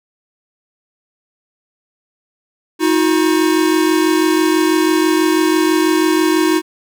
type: tone pair together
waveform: square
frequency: 316.4 / 362.5 Hz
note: D#4 / F#4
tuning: +29 / -35 cents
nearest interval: major second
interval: 236 cents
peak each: -14 / -16 dBFS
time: 2.79-6.62 s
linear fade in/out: 50 ms
effects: none